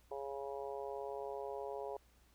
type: harmonic tone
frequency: 138.59 Hz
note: C#3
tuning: in tune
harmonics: 3 / 4 / 5 / 6 / 7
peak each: -44 / -46 / -48 / -50 / -51 dBFS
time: 0.11-1.97 s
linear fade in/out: 5 ms
effects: added 60 Hz sine -67 dBFS peak until 2.34 s + pink hiss -71 dBFS RMS until 2.34 s